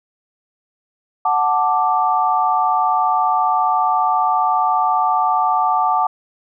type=chord; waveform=sine; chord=D major; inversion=first; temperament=equal; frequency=740 / 880 / 1174.7 Hz; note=F#5 / A5 / D6; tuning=0 / 0 / 0 cents; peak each=-18 dBFS; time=1.25-6.07 s; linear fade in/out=5 ms; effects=none